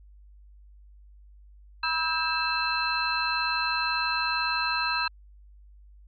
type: tone cluster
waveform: sine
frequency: 972 / 1298 / 1596 / 2641 / 4109 Hz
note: B5 / E6 / G6 / E7 / C8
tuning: -28 / -27 / +31 / +3 / -32 cents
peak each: -31 dBFS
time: 1.83-5.08 s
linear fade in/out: 5 ms
effects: added 50 Hz sine -49 dBFS peak until 6.07 s